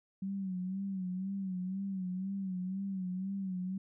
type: tone with vibrato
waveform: sine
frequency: 189.3 Hz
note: F#3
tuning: 40 cents sharp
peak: -34 dBFS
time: 0.22-3.78 s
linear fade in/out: 5 ms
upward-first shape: sine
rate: 2 Hz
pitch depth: 73 cents each way
effects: none